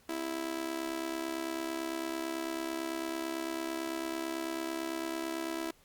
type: tone with amplitude modulation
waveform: sawtooth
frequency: 329.6 Hz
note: E4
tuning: in tune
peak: -27 dBFS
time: 0.09-5.71 s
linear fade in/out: 5 ms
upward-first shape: sine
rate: 69 Hz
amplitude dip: 75%
effects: pink hiss -64 dBFS RMS until 5.84 s + Opus 48 kbps